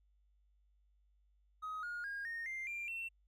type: tone with pitch steps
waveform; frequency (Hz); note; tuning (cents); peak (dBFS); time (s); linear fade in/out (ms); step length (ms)
triangle; 1261 / 1431.9 / 1625.9 / 1846.2 / 2096 / 2380 / 2703; D#6 / F6 / G#6 / A#6 / C7 / D7 / E7; +23 / +43 / -37 / -17 / +2 / +22 / +43; -37; 1.62-3.09; 20; 210
effects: tanh soft clip ceiling -36 dBFS + added 50 Hz sine -69 dBFS peak until 3.27 s